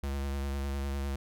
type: tone with vibrato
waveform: square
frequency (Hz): 69.3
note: C#2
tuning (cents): 0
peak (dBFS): -32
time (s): 0.03-1.16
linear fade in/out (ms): 5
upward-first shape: triangle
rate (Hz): 9.9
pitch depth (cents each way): 33
effects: none